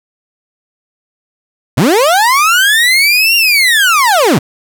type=linear two-way sweep; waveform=30% pulse; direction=up then down; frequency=101 to 2807 to 101 Hz; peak=-4 dBFS; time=1.77-4.39 s; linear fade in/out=10 ms; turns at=3.36 s; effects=none